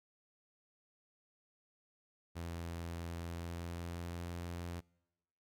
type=tone with pitch glide; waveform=sawtooth; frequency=84.6 to 86.38 Hz; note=E2 to F2; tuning=+45 to -18 cents; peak=-37 dBFS; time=2.35-4.81 s; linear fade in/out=20 ms; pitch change=+37 cents; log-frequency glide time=3.07-4.33 s; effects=noise-tail reverb RT60 1.0 s tail -26 dB re dry